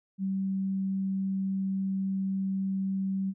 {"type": "tone", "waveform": "sine", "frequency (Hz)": 192.6, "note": "G3", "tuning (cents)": -30, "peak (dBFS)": -27, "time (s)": [0.18, 3.34], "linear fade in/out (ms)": 50, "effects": []}